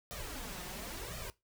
pink noise with flanger, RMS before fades -43 dBFS, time 0.11-1.3 s, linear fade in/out 0 ms, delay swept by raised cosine 1.6 to 5.6 ms, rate 0.94 Hz, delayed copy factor +0.85, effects noise-tail reverb RT60 0.2 s tail -19 dB re dry

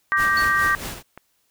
sine chord, G minor, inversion second, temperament just, 1176 / 1568 / 1881.6 Hz, D6 / G6 / Bb6, +2 / 0 / +16 cents, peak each -21 dBFS, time 0.12-0.75 s, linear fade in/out 0 ms
pink noise with tremolo, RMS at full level -30 dBFS, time 0.16-1.03 s, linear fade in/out 50 ms, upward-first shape sine, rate 4.6 Hz, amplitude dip 60%
triangle tone with exponential decay, 4435 Hz, C#8, in tune, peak -22 dBFS, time 0.37-0.56 s, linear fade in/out 2 ms, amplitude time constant 40 ms
click, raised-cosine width 0.5 ms, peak -23 dBFS, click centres 1.176 s
effects white hiss -67 dBFS RMS until 1.5 s

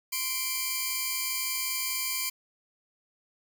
5% pulse tone pair together, 1039 / 2344 Hz, C6 / D7, -12 / -4 cents, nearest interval octave + major second, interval 1408 cents, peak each -23 / -20 dBFS, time 0.12-2.3 s, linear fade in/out 10 ms, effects none

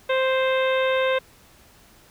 harmonic tone, 523.3 Hz, C5, in tune, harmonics 1 / 2 / 3 / 4 / 5 / 6 / 7, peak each -20 / -28 / -29 / -31 / -32 / -38 / -34 dBFS, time 0.09-1.19 s, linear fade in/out 10 ms, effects pink hiss -53 dBFS RMS until 2.1 s

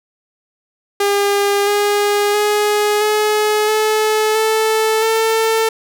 sawtooth tone with pitch steps, 403.7 / 410.5 / 417.5 / 424.5 / 431.7 / 439 / 446.4 Hz, G#4 / G#4 / G#4 / G#4 / A4 / A4 / A4, -49 / -20 / +9 / +38 / -33 / -4 / +25 cents, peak -9 dBFS, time 1-5.69 s, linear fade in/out 5 ms, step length 670 ms, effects none

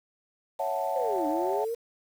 sine chord, F# minor seventh, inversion second, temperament equal, 554.4 / 659.3 / 740 / 880 Hz, C#5 / E5 / F#5 / A5, 0 / 0 / 0 / 0 cents, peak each -32 dBFS, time 0.59-1.65 s, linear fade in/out 10 ms
sine linear two-way sweep, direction down then up, 546 to 293.7 to 475.8 Hz, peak -28 dBFS, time 0.95-1.75 s, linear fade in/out 10 ms, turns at 1.27 s
effects tanh soft clip ceiling -16 dBFS + 8-bit

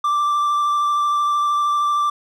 triangle tone with vibrato, 1174.7 Hz, D6, in tune, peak -14 dBFS, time 0.04-2.1 s, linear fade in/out 5 ms, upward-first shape sine, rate 13 Hz, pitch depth 12 cents each way, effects none

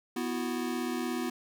square chord, B suspended fourth, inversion none, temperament equal with one note detuned, 246.9 / 329.6 / 366.2 Hz, B3 / E4 / F#4, 0 / 0 / -18 cents, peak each -34 / -37 / -38 dBFS, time 0.16-1.3 s, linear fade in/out 5 ms, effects none

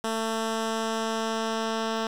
10% pulse tone with low-pass filter sweep, 223.5 Hz, A3, 27 cents sharp, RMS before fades -29 dBFS, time 0.04-2.07 s, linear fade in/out 2 ms, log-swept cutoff 10000 to 5400 Hz, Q 1.1, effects 8-bit

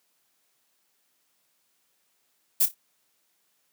violet noise with echo, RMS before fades -20 dBFS, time 2.6-2.66 s, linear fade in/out 10 ms, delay 29 ms, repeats 3, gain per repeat -12 dB, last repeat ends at 2.747 s, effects white hiss -71 dBFS RMS until 3.72 s + high-pass 150 Hz 12 dB/octave

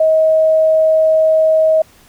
sine tone, 634 Hz, D#5, 32 cents sharp, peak -8 dBFS, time 0-1.82 s, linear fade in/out 5 ms, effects pink hiss -47 dBFS RMS until 2.08 s

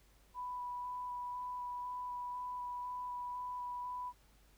sine tone with vibrato, 987.8 Hz, B5, in tune, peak -39 dBFS, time 0.34-4.13 s, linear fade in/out 50 ms, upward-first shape square, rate 2 Hz, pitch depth 8 cents each way, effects added 50 Hz sine -65 dBFS peak until 4.57 s + pink hiss -69 dBFS RMS until 4.57 s

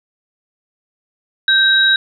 sine tone pair together, 1568 / 3832 Hz, G6 / A#7, 0 / +47 cents, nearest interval octave + minor third, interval 1547 cents, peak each -12 dBFS, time 1.48-1.96 s, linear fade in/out 2 ms, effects 8-bit

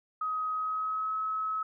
sine tone with pitch glide, 1262 to 1287 Hz, D#6 to E6, +24 to -42 cents, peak -29 dBFS, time 0.21-1.63 s, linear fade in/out 5 ms, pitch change +34 cents, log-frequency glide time 0.52-1.15 s, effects none

